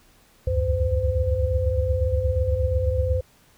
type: tone cluster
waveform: sine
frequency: 68.1 / 76.4 / 93.8 / 513 Hz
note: C#2 / D#2 / F#2 / C5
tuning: -30 / -31 / +24 / -34 cents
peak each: -25 dBFS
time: 0.47-3.21 s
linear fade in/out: 5 ms
effects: pink hiss -57 dBFS RMS until 3.57 s